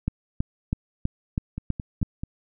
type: two click trains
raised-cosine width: 5 ms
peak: -11 / -18 dBFS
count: 7 / 4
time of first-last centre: 0.08-2.028 / 1.58-2.235 s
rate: 3.08 / 4.58 Hz
effects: none